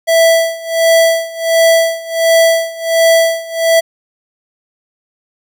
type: tone with tremolo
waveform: square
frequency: 659.3 Hz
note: E5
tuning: in tune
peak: -6 dBFS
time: 0.07-3.81 s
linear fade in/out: 20 ms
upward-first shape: sine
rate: 1.4 Hz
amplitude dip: 90%
effects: none